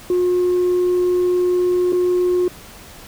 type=tone with dropouts; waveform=sine; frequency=359.3 Hz; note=F4; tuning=49 cents sharp; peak=-12 dBFS; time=0.1-2.48 s; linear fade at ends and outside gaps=2 ms; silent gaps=1.923-1.93 s; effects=tanh soft clip ceiling -12 dBFS + pink hiss -40 dBFS RMS until 3.07 s